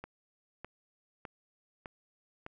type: click train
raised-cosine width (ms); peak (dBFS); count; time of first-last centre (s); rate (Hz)
0.5; -27; 5; 0.04-2.464; 1.65
effects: none